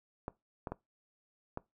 clicks, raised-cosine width 1 ms, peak -23 dBFS, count 4, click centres 0.281 / 0.672 / 0.72 / 1.574 s, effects noise-tail reverb RT60 0.2 s tail -21 dB re dry

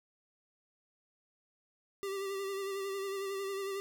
square tone with vibrato, 392 Hz, G4, in tune, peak -36 dBFS, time 2.03-3.8 s, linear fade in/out 0 ms, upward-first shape sine, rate 11 Hz, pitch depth 33 cents each way, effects none

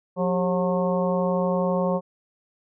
harmonic tone with a mistuned harmonic, 181.2 Hz, F#3, 36 cents flat, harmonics 1 / 2 / 3 / 4 / 5 / 6, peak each -24 / -30 / -24 / -34 / -32 / -33 dBFS, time 0.16-2.01 s, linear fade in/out 50 ms, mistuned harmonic 2, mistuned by +140 cents, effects none

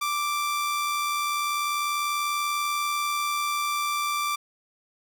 sawtooth tone with amplitude modulation, 1174.7 Hz, D6, in tune, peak -20 dBFS, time 0.01-4.36 s, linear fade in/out 10 ms, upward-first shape sine, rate 80.3 Hz, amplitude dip 25%, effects none

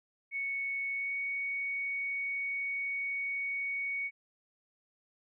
sine tone with pitch glide, 2217 to 2232 Hz, C#7 to C#7, 0 to +11 cents, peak -32 dBFS, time 0.31-4.11 s, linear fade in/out 50 ms, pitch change +11 cents, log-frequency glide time 0.93-1.14 s, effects none

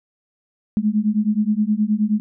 sine beating tone pair, 207.3 / 216.8 Hz, G#3 / A3, -3 / -25 cents, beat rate 9.5 Hz, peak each -19 dBFS, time 0.77-2.2 s, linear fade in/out 0 ms, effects none

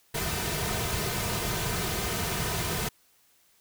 pink noise with comb filter, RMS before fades -30 dBFS, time 0.14-2.89 s, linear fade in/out 10 ms, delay 3.6 ms, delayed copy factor -0.6, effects white hiss -64 dBFS RMS until 3.6 s

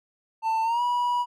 triangle tone with pitch glide, 892 to 972.7 Hz, A5 to B5, +23 to -27 cents, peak -20 dBFS, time 0.42-1.26 s, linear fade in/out 50 ms, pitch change +150 cents, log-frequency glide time 0.63-0.82 s, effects none

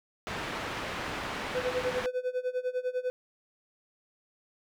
white low-pass noise, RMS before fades -36 dBFS, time 0.27-2.06 s, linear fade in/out 0 ms, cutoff 2000 Hz, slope 12 dB/octave
triangle tone with tremolo, 503 Hz, B4, 32 cents sharp, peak -24 dBFS, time 1.55-3.1 s, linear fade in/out 0 ms, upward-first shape sine, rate 10 Hz, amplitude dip 90%
effects none

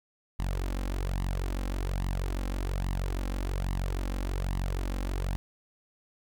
sawtooth tone with flanger, 46.25 Hz, F#1, in tune, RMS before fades -31 dBFS, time 0.39-5.36 s, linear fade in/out 0 ms, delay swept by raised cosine 1 to 3.8 ms, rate 1.2 Hz, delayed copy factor +0.7, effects none

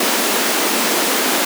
pink high-pass noise, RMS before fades -17 dBFS, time 0-1.45 s, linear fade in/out 5 ms, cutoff 220 Hz, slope 48 dB/octave, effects none

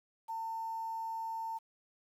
sine tone with quantisation, 900 Hz, A5, 39 cents sharp, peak -36 dBFS, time 0.28-1.59 s, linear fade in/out 20 ms, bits 10, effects none

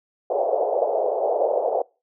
white band-pass noise, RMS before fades -22 dBFS, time 0.3-1.82 s, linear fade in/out 5 ms, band 440 to 710 Hz, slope 48 dB/octave, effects noise-tail reverb RT60 0.3 s tail -25 dB re dry

